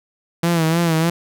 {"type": "tone with vibrato", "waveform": "sawtooth", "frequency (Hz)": 165.5, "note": "E3", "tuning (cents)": 7, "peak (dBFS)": -11, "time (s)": [0.43, 1.1], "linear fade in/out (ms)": 5, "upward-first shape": "sine", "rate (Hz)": 3.3, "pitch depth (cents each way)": 68, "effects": []}